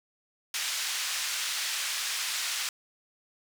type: band-pass noise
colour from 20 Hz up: white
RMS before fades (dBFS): -32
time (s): 0.54-2.69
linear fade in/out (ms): 2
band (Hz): 1500 to 6400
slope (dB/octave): 12
effects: none